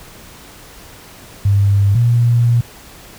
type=tone pair in turn; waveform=sine; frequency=100 / 118.92 Hz; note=G2 / A#2; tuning=+35 / +35 cents; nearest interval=minor third; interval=300 cents; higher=second; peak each=-9 dBFS; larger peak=neither; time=1.45-1.95 / 1.95-2.61 s; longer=second; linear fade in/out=5 ms; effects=pink hiss -39 dBFS RMS until 3.18 s